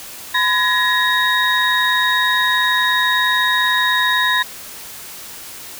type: tone cluster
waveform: sine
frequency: 1010 / 1689 / 1881 / 3764 Hz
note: B5 / G#6 / A#6 / A#7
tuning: +39 / +29 / +15 / +16 cents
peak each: -19 dBFS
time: 0.34-4.43 s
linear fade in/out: 10 ms
effects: white hiss -34 dBFS RMS until 5.79 s